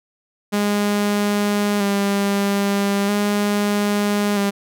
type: tone with vibrato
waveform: sawtooth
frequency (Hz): 202.8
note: G#3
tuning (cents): -41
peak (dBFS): -13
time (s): 0.52-4.51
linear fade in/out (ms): 20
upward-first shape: square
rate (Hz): 0.39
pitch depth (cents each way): 23
effects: none